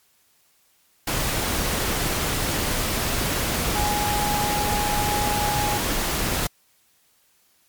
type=tone in noise; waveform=sine; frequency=830.6 Hz; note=G#5; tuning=in tune; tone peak=-24 dBFS; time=3.75-5.78 s; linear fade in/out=5 ms; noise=pink; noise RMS=-24 dBFS; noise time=1.07-6.47 s; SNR=-3 dB; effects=white hiss -62 dBFS RMS until 7.68 s + MP3 96 kbps